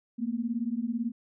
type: beating tone pair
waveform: sine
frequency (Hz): 224.7 / 242.7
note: A3 / B3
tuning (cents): +37 / -30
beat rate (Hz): 18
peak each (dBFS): -31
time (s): 0.18-1.12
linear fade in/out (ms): 20
effects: none